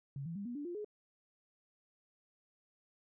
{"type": "tone with pitch steps", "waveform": "sine", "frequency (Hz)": [138.59, 166.73, 200.6, 241.3, 290.3, 349.2, 420.1], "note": ["C#3", "E3", "G3", "B3", "D4", "F4", "G#4"], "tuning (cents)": [0, 20, 40, -40, -20, 0, 20], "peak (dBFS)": -39, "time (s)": [0.16, 0.846], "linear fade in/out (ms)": 2, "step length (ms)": 98, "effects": []}